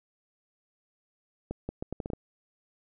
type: accelerating click train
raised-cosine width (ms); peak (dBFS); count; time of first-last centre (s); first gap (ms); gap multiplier
2; -20; 8; 1.51-2.134; 180; 0.75
effects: none